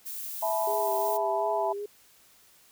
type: noise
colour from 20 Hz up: violet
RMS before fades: -37 dBFS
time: 0.05-1.18 s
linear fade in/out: 20 ms
type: chord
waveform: sine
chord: E suspended fourth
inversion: none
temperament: equal with one note detuned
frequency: 659.3 / 863.9 / 987.8 Hz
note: E5 / A5 / B5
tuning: 0 / -32 / 0 cents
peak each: -28 / -30 / -33 dBFS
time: 0.42-1.73 s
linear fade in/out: 10 ms
type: tone with vibrato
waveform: sine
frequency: 406 Hz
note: G#4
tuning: 39 cents flat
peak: -32 dBFS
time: 0.67-1.86 s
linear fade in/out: 5 ms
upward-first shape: sine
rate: 2.7 Hz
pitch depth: 42 cents each way
effects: white hiss -59 dBFS RMS until 2.71 s